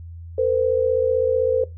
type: tone pair together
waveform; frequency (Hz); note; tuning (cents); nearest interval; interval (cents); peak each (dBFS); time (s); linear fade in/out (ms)
sine; 456 / 511.8; A#4 / C5; -38 / -38; major second; 200; -19; 0.38-1.64; 5
effects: noise-tail reverb RT60 0.2 s tail -17 dB re dry + added 84 Hz sine -34 dBFS peak until 1.77 s